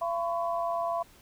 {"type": "tone cluster", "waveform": "sine", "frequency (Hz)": [681, 1011, 1112], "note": ["F5", "B5", "C#6"], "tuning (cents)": [-44, 40, 5], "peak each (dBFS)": [-29, -33, -37], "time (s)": [0.01, 1.03], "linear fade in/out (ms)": 10, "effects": ["pink hiss -57 dBFS RMS until 1.21 s"]}